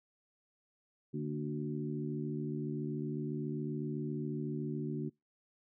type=harmonic tone with a mistuned harmonic; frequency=74 Hz; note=D2; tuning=14 cents sharp; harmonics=2 / 3 / 4 / 5; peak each=-38 / -40 / -41 / -42 dBFS; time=1.13-5.1 s; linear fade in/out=20 ms; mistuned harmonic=3; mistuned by=+49 cents; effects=noise-tail reverb RT60 0.2 s tail -26 dB re dry